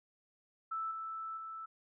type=tone with level steps; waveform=sine; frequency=1318.5 Hz; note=E6; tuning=in tune; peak=-35 / -39 / -42 dBFS; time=0.71-1.66 s; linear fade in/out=10 ms; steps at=0.91 / 1.37 s; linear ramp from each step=2 ms; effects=none